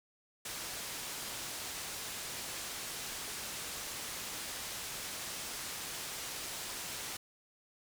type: low-pass noise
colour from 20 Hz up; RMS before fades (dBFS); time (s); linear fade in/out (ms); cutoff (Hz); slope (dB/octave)
white; -42; 0.45-7.17; 5; 9600; 12
effects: none